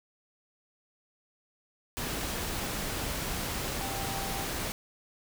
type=tone in noise; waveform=sine; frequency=784 Hz; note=G5; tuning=in tune; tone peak=-39 dBFS; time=3.81-4.45 s; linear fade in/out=0 ms; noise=pink; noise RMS=-34 dBFS; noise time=1.97-4.72 s; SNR=-8 dB; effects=none